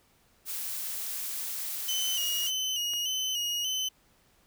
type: noise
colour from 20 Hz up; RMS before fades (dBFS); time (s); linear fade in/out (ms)
blue; -35; 0.45-2.52; 50
type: tone with vibrato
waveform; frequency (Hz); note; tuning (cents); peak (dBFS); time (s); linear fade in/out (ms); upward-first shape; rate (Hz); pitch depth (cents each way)
30% pulse; 2960; F#7; 0; -26; 1.88-3.89; 10; square; 1.7; 48
type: click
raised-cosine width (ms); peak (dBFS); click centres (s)
0.3; -29; 2.936
effects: pink hiss -65 dBFS RMS until 4.46 s